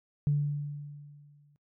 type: tone with exponential decay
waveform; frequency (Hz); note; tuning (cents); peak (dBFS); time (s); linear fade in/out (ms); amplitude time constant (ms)
sine; 145.6; D3; -15; -21; 0.27-1.56; 0; 280
effects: noise-tail reverb RT60 0.1 s tail -22 dB re dry + tanh soft clip ceiling -17 dBFS